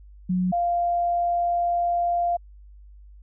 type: tone pair in turn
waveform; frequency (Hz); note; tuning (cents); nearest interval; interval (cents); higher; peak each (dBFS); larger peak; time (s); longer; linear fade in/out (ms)
sine; 182.4 / 695.6; F#3 / F5; -24 / -7; octave + major seventh; 2317; second; -20; neither; 0.29-0.52 / 0.52-2.37; second; 10
effects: added 50 Hz sine -44 dBFS peak until 3.22 s